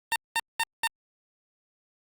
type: tone bursts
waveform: 15% pulse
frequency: 911 Hz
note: A#5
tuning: 40 cents flat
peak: -17 dBFS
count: 4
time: 0.12-0.872 s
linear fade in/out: 0 ms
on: 38 ms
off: 200 ms
effects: Opus 48 kbps